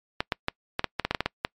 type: clicks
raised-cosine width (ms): 0.3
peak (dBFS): -8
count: 12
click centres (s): 0.205 / 0.322 / 0.484 / 0.794 / 0.843 / 0.997 / 1.05 / 1.11 / 1.148 / 1.206 / 1.26 / 1.449
effects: noise-tail reverb RT60 0.1 s tail -26 dB re dry + MP3 96 kbps